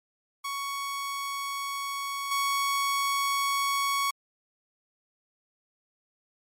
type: tone with level steps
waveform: sawtooth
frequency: 1114 Hz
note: C#6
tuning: 8 cents sharp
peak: -27 / -21 dBFS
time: 0.44-4.11 s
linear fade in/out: 10 ms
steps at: 2.31 s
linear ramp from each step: 5 ms
effects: MP3 64 kbps